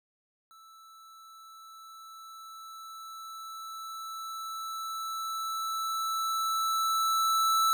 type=tone with level ramp; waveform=square; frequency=1318.5 Hz; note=E6; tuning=in tune; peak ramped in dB=-53 to -23 dBFS; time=0.51-7.73 s; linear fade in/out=0 ms; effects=none